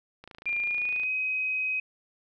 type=click train; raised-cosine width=0.3 ms; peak=-29 dBFS; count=23; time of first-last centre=0.24-1.034 s; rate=27.7 Hz
type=tone with pitch glide; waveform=sine; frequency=2400 to 2525 Hz; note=D7 to D#7; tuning=+37 to +25 cents; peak=-26 dBFS; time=0.46-1.8 s; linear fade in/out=5 ms; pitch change=+88 cents; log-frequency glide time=0.61-1.1 s
effects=none